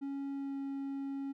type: tone with pitch glide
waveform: triangle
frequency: 277.2 to 275.1 Hz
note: C#4 to C#4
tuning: 0 to -13 cents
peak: -34 dBFS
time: 0.01-1.33 s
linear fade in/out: 20 ms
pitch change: -13 cents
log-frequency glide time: 0.32-0.58 s
effects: none